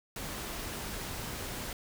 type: noise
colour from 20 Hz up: pink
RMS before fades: -39 dBFS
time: 0.16-1.73 s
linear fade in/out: 2 ms
effects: none